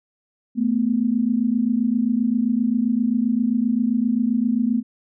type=tone pair together; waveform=sine; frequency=220.8 / 248.4 Hz; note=A3 / B3; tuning=+6 / +10 cents; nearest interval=major second; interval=204 cents; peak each=-20 dBFS; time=0.55-4.83 s; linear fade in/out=50 ms; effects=none